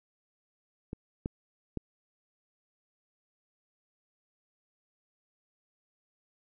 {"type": "clicks", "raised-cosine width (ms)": 3, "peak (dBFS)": [-24, -19, -20], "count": 3, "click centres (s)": [0.931, 1.259, 1.773], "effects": []}